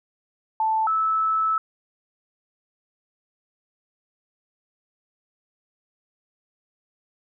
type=tone pair in turn; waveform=sine; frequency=880 / 1306.8 Hz; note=A5 / E6; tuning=0 / -15 cents; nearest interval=perfect fifth; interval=685 cents; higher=second; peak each=-19 dBFS; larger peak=neither; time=0.6-0.87 / 0.87-1.58 s; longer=second; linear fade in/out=2 ms; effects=none